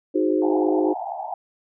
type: chord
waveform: sine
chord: Ab dominant seventh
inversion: second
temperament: equal with one note detuned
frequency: 311.1 / 366 / 415.3 / 523.3 Hz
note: Eb4 / Gb4 / Ab4 / C5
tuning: 0 / -19 / 0 / 0 cents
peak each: -21 / -22 / -26 / -27 dBFS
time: 0.14-0.94 s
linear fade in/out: 20 ms
type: band-pass noise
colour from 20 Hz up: white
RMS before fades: -30 dBFS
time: 0.42-1.34 s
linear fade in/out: 2 ms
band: 670 to 870 Hz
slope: 96 dB/octave
effects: none